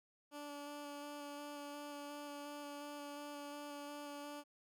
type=tone with vibrato; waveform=15% pulse; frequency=290 Hz; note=D4; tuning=22 cents flat; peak=-40 dBFS; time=0.31-4.44 s; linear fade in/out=50 ms; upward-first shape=square; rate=2.8 Hz; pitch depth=10 cents each way; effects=none